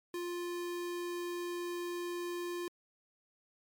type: tone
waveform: square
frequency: 349.9 Hz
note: F4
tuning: 3 cents sharp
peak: -37 dBFS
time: 0.14-2.68 s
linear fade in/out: 2 ms
effects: MP3 96 kbps